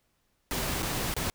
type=noise with dropouts; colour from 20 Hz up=pink; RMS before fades=-31 dBFS; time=0.51-1.3 s; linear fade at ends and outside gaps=0 ms; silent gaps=0.823-0.829 / 1.14-1.165 s; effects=pink hiss -73 dBFS RMS until 1.34 s